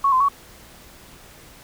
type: tone with pitch steps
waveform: sine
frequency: 1107 / 1033 / 1120 Hz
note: C#6 / C6 / C#6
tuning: -3 / -22 / +18 cents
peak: -14 dBFS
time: 0.04-0.286 s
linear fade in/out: 5 ms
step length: 82 ms
effects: pink hiss -46 dBFS RMS until 1.63 s